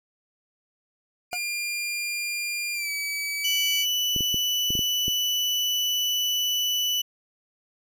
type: tone with pitch glide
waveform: sawtooth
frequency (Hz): 2400 to 2288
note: D7 to D7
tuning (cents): +37 to -46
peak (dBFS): -24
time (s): 1.31-3.86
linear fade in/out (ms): 50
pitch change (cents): -83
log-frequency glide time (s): 2.74-2.9
type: tone with exponential decay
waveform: 40% pulse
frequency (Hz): 719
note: F#5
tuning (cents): -50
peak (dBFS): -24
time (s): 1.33-1.41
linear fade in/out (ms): 0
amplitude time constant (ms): 16
type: tone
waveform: 35% pulse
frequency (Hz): 2974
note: F#7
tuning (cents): +8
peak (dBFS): -21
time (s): 3.44-7.02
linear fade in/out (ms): 10
type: clicks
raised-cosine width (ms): 3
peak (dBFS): -19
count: 7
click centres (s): 4.163 / 4.207 / 4.344 / 4.705 / 4.753 / 4.792 / 5.081
effects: none